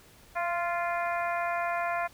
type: harmonic tone with a mistuned harmonic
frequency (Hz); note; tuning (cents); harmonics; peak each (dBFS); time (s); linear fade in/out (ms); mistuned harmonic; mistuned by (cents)
347.9; F4; -7; 2 / 3 / 4 / 5 / 6 / 7; -30 / -34 / -36 / -38 / -40 / -41; 0.35-2.08; 20; 2; -21
effects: pink hiss -56 dBFS RMS until 2.13 s